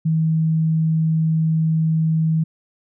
sine tone, 160 Hz, D#3, 49 cents sharp, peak -15 dBFS, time 0.05-2.44 s, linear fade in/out 10 ms, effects none

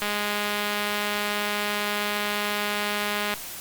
click train, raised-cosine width 0.3 ms, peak -11 dBFS, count 688, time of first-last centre 0.02-3.339 s, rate 207 Hz, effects white hiss -37 dBFS RMS until 3.6 s + Opus 48 kbps

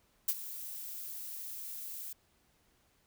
violet noise with ADSR envelope, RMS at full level -28 dBFS, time 0.28-2.13 s, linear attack 7 ms, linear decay 47 ms, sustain -15 dB, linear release 5 ms, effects pink hiss -71 dBFS RMS until 3.06 s

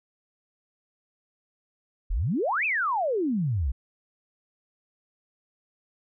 sine exponential two-way sweep, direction up then down, 34 to 2674 to 57.6 Hz, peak -23 dBFS, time 2.1-3.72 s, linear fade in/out 10 ms, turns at 2.65 s, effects none

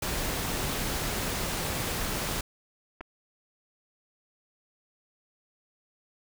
pink noise, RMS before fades -31 dBFS, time 0.02-2.41 s, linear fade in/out 5 ms
clicks, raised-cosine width 0.5 ms, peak -26 / -25 dBFS, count 2, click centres 3.008 / 3.011 s
effects none

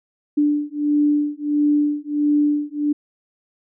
sine beating tone pair, 293.7 / 295.2 Hz, D4 / D4, 0 / +9 cents, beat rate 1.5 Hz, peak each -19 dBFS, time 0.37-2.93 s, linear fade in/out 10 ms, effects none

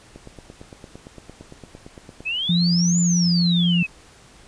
click train, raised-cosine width 2 ms, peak -25 dBFS, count 19, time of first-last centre 0.16-2.205 s, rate 8.8 Hz
sine exponential two-way sweep, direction up then down, 2506 to 7200 to 2506 Hz, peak -22 dBFS, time 2.25-3.87 s, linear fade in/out 20 ms, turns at 3 s
sine tone, 174 Hz, F3, 6 cents flat, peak -16 dBFS, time 2.49-3.83 s, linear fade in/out 5 ms
effects pink hiss -49 dBFS RMS until 4.47 s + resampled to 22050 Hz

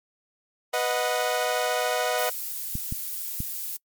sawtooth chord, B major, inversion none, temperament equal with one note detuned, 493.9 / 622.3 / 734 Hz, B4 / D#5 / F#5, 0 / 0 / -14 cents, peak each -24 dBFS, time 0.73-2.3 s, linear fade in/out 10 ms
violet noise, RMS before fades -32 dBFS, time 2.18-3.77 s, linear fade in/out 10 ms
clicks, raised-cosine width 5 ms, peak -18 dBFS, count 3, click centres 2.754 / 2.924 / 3.404 s
effects noise-tail reverb RT60 0.1 s tail -25 dB re dry + MP3 96 kbps

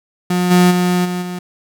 35% pulse tone with level steps, 179.2 Hz, F3, 45 cents sharp, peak -12 / -6 / -11 / -17 / -21 dBFS, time 0.3-1.39 s, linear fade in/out 5 ms, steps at 0.5 / 0.7 / 1.04 / 1.21 s, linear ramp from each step 20 ms, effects none

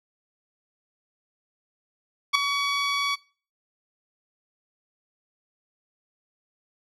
15% pulse tone with ADSR envelope, 1131 Hz, C#6, 34 cents sharp, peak -7 dBFS, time 2.33-3.16 s, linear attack 22 ms, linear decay 4 ms, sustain -10 dB, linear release 20 ms, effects noise-tail reverb RT60 0.4 s tail -21 dB re dry + low-pass 6000 Hz 12 dB/octave

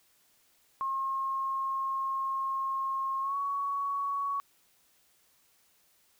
sine tone with pitch glide, 1075 to 1119.4 Hz, C6 to C#6, +47 to +17 cents, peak -29 dBFS, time 0.81-4.4 s, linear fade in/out 0 ms, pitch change +70 cents, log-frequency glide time 3.21-3.36 s, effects white hiss -67 dBFS RMS until 6.19 s

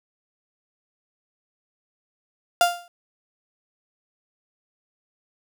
35% pulse tone with exponential decay, 698.5 Hz, F5, in tune, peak -10 dBFS, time 2.61-2.88 s, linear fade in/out 1 ms, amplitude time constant 58 ms, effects none

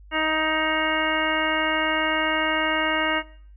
harmonic tone, 313.4 Hz, D#4, 13 cents sharp, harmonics 1 / 2 / 3 / 4 / 5 / 6 / 7 / 9, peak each -29 / -29 / -29 / -29 / -29 / -29 / -29 / -29 dBFS, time 0.11-3.23 s, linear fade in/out 50 ms, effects noise-tail reverb RT60 0.5 s tail -18 dB re dry + added 50 Hz sine -44 dBFS peak until 3.56 s

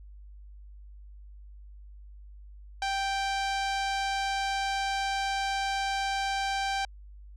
sawtooth tone with low-pass filter, 784 Hz, G5, in tune, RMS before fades -30 dBFS, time 2.82-6.85 s, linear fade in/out 2 ms, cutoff 5600 Hz, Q 1.1, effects added 50 Hz sine -45 dBFS peak until 7.36 s

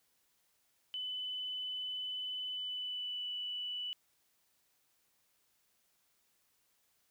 sine tone with pitch glide, 3007 to 2967 Hz, F#7 to F#7, +27 to +4 cents, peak -37 dBFS, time 0.94-3.93 s, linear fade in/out 0 ms, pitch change -23 cents, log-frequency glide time 2.49-3.32 s, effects white hiss -75 dBFS RMS until 7.1 s

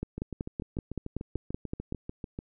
two click trains, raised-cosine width 3 ms, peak -19 / -23 dBFS, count 11 / 16, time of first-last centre 0.03-1.924 / 0.18-2.389 s, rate 5.28 / 6.79 Hz, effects none

